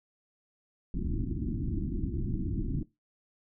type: low-pass noise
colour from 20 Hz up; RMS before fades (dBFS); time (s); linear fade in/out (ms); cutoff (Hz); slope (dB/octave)
pink; -32; 0.94-2.83; 2; 350; 96
effects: noise-tail reverb RT60 0.2 s tail -18 dB re dry